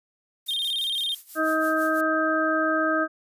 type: noise with tremolo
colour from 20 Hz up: violet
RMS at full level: -38 dBFS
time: 0.46-2.01 s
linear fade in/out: 5 ms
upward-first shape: sine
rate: 6 Hz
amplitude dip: 80%
type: tone with vibrato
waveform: triangle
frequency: 3419 Hz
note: G#7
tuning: 50 cents sharp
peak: -23 dBFS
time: 0.48-1.15 s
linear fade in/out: 10 ms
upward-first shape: square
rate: 18 Hz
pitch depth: 120 cents each way
type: harmonic tone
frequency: 315.7 Hz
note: D#4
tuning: 25 cents sharp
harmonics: 1 / 2 / 4 / 5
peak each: -26 / -26 / -26 / -26 dBFS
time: 1.35-3.08 s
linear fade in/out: 50 ms
effects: resampled to 32000 Hz